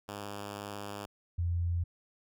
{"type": "tone pair in turn", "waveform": ["5% pulse", "sine"], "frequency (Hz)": [102, 86.19], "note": ["G#2", "F2"], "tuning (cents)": [-31, -22], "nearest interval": "minor third", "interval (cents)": 291, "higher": "first", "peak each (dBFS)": -28, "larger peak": "neither", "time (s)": [[0.08, 1.06], [1.38, 1.84]], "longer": "first", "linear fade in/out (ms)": 10, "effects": []}